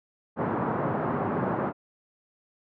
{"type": "band-pass noise", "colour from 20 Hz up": "pink", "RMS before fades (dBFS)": -28, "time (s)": [0.36, 1.73], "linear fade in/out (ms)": 50, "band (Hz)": [130, 1300], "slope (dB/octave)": 24, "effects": []}